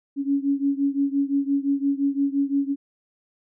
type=beating tone pair; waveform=sine; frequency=277.2 / 283 Hz; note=C#4 / C#4; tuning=0 / +36 cents; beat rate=5.8 Hz; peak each=-22 / -24 dBFS; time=0.16-2.76 s; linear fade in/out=50 ms; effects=none